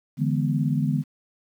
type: chord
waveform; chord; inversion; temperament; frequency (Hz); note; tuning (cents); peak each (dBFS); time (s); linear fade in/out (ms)
sine; E dominant seventh; third; equal; 146.83 / 164.81 / 207.7 / 246.9; D3 / E3 / G#3 / B3; 0 / 0 / 0 / 0; -23 / -28 / -28 / -27; 0.17-1.04; 50
effects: 9-bit